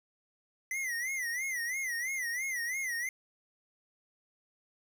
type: tone with vibrato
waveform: square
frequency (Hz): 2000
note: B6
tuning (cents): +21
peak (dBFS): -33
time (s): 0.71-3.09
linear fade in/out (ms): 2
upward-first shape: sine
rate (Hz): 3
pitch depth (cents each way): 140
effects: 10-bit